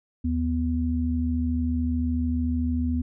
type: tone pair together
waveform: sine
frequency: 77.77 / 246.9 Hz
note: D#2 / B3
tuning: 0 / 0 cents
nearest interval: octave + minor sixth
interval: 2000 cents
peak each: -25 dBFS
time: 0.24-3.02 s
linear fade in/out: 10 ms
effects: none